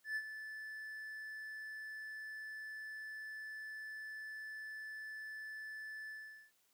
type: tone with ADSR envelope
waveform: triangle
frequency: 1745 Hz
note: A6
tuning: 15 cents flat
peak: -33 dBFS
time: 0.04-6.52 s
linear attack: 120 ms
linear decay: 56 ms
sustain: -10 dB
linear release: 430 ms
effects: white hiss -75 dBFS RMS until 6.73 s + high-pass 80 Hz 12 dB/octave

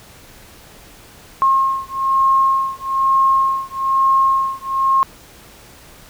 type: beating tone pair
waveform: sine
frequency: 1074 / 1075.1 Hz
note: C6 / C6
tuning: +45 / +47 cents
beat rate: 1.1 Hz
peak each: -16 / -16 dBFS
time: 1.42-5.03 s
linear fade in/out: 0 ms
effects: pink hiss -43 dBFS RMS until 6.09 s

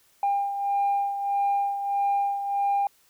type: beating tone pair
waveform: sine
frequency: 801 / 802.6 Hz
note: G5 / G5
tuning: +37 / +41 cents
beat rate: 1.6 Hz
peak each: -22 / -29 dBFS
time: 0.23-2.87 s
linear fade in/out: 2 ms
effects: tanh soft clip ceiling -18 dBFS + white hiss -62 dBFS RMS until 3.09 s

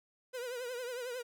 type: tone with vibrato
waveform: 45% pulse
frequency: 493.9 Hz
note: B4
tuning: in tune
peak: -38 dBFS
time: 0.33-1.23 s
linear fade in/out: 20 ms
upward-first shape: triangle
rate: 11 Hz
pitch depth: 97 cents each way
effects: none

